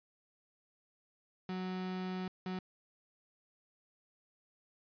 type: tone bursts at uneven times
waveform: 35% pulse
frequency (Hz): 185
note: F#3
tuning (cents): 0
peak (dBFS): -35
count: 2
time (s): 1.49-2.28 / 2.46-2.59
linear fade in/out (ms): 2
effects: resampled to 11025 Hz